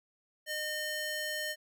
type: tone with high-pass filter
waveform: square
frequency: 610 Hz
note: D#5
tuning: 34 cents flat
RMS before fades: -36 dBFS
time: 0.46-1.56 s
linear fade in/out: 50 ms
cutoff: 1300 Hz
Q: 1
effects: none